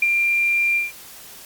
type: tone with ADSR envelope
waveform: sine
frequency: 2382 Hz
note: D7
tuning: 24 cents sharp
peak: -13 dBFS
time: 0.02-0.92 s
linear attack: 4 ms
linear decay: 31 ms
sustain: -3 dB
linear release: 160 ms
effects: white hiss -41 dBFS RMS until 1.45 s + Opus 48 kbps